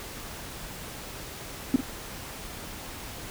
triangle tone with echo, 262.1 Hz, C4, 3 cents sharp, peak -12 dBFS, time 1.74-1.76 s, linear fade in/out 2 ms, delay 48 ms, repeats 1, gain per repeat -13 dB, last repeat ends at 1.808 s, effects tanh soft clip ceiling -13 dBFS + pink hiss -40 dBFS RMS until 3.3 s

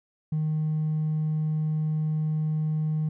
sine tone with hard clipping, 155 Hz, D#3, 6 cents flat, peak -24 dBFS, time 0.32-3.09 s, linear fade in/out 5 ms, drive 1 dB, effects none

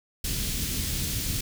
pink band-stop noise, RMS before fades -29 dBFS, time 0.24-1.41 s, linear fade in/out 5 ms, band 220 to 3300 Hz, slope 12 dB/octave, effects none

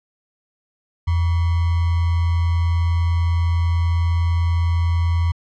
sine tone with sample-and-hold, 84.6 Hz, E2, 45 cents sharp, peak -15 dBFS, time 1.07-5.32 s, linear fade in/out 10 ms, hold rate 1050 Hz, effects low-pass 4000 Hz 12 dB/octave

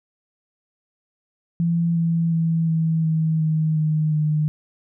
sine tone with pitch steps, 168.8 / 166.38 / 163.99 / 161.64 / 159.33 / 157.04 / 154.79 / 152.57 Hz, E3 / E3 / E3 / E3 / D#3 / D#3 / D#3 / D#3, +41 / +16 / -9 / -34 / +41 / +16 / -9 / -34 cents, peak -17 dBFS, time 1.6-4.48 s, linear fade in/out 0 ms, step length 360 ms, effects none

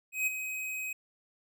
square tone with ADSR envelope, 2527 Hz, D#7, 26 cents sharp, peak -26 dBFS, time 0.12-0.93 s, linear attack 150 ms, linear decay 16 ms, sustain -9 dB, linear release 6 ms, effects none

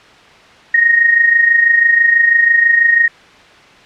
sine tone with amplitude modulation, 1864.7 Hz, A#6, in tune, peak -4 dBFS, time 0.74-3.08 s, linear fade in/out 5 ms, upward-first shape sine, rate 26.1 Hz, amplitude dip 60%, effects white hiss -41 dBFS RMS until 3.85 s + low-pass 3000 Hz 12 dB/octave

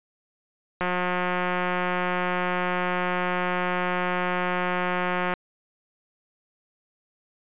click train, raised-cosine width 0.5 ms, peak -11 dBFS, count 816, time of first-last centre 0.81-5.338 s, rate 180 Hz, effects resampled to 8000 Hz

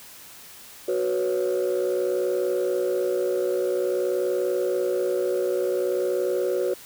sine chord, F# suspended fourth, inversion none, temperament equal, 370 / 493.9 / 554.4 Hz, F#4 / B4 / C#5, 0 / 0 / 0 cents, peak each -23 / -25 / -26 dBFS, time 0.88-6.74 s, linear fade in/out 5 ms, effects tanh soft clip ceiling -17 dBFS + white hiss -45 dBFS RMS until 6.85 s

